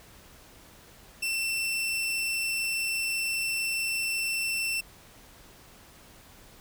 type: tone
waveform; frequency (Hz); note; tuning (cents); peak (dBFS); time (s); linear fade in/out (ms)
sawtooth; 2687; E7; +33; -24; 1.22-4.81; 10
effects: pink hiss -53 dBFS RMS until 6.6 s